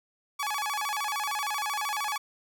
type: tone with vibrato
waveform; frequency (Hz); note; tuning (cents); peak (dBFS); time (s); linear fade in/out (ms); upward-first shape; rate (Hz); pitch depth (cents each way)
sawtooth; 979; B5; -15; -25; 0.39-2.18; 10; square; 13; 260
effects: none